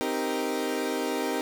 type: chord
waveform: 30% pulse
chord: C minor seventh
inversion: none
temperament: equal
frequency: 261.6 / 311.1 / 392 / 466.2 Hz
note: C4 / Eb4 / G4 / Bb4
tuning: 0 / 0 / 0 / 0 cents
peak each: -30 dBFS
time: 0.01-1.41 s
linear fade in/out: 0 ms
effects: none